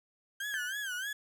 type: tone with vibrato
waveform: 35% pulse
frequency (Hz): 1568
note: G6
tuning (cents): 0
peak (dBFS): -33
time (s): 0.4-1.13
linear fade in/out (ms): 5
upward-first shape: sine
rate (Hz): 3.2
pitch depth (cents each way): 140
type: tone with exponential decay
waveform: sine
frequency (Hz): 1731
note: A6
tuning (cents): -29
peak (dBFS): -32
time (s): 0.54-1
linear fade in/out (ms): 0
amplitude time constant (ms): 100
effects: none